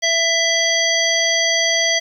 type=harmonic tone with a mistuned harmonic; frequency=664 Hz; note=E5; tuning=12 cents sharp; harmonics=1 / 3 / 5 / 7 / 9; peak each=-22 / -19 / -21 / -23 / -21 dBFS; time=0.02-2 s; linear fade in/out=20 ms; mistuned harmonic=5; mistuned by=-24 cents; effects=8-bit